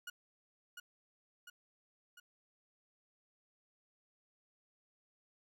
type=tone with echo; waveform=30% pulse; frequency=1445 Hz; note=F#6; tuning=41 cents flat; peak=-40 dBFS; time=0.07-0.1 s; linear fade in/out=5 ms; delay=700 ms; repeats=3; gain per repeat=-4 dB; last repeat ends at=2.2 s; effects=none